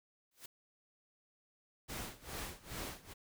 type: noise with exponential growth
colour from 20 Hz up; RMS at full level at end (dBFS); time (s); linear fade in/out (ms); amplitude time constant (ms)
white; -46; 0.31-0.46; 5; 32
type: noise with tremolo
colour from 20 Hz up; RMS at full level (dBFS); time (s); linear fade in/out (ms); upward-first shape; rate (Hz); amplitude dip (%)
pink; -42; 1.88-3.14; 20; sine; 2.4; 90
effects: none